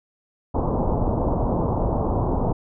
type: low-pass noise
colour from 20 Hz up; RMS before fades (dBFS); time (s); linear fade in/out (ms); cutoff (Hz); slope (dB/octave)
pink; -22; 0.54-2.53; 10; 1000; 48
effects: none